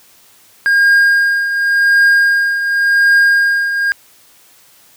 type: tone with tremolo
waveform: triangle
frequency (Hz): 1618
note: G#6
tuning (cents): -46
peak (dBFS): -4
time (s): 0.66-3.92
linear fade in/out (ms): 0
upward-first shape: triangle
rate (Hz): 0.9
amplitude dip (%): 65
effects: white hiss -47 dBFS RMS until 4.96 s + high-pass 60 Hz 12 dB/octave